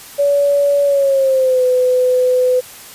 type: tone with pitch glide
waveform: sine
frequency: 569 to 504 Hz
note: C#5 to B4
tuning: +45 to +35 cents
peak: -10 dBFS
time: 0.18-2.61 s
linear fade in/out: 20 ms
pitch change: -210 cents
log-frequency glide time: 0.84-1.64 s
effects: white hiss -36 dBFS RMS until 2.94 s + resampled to 32000 Hz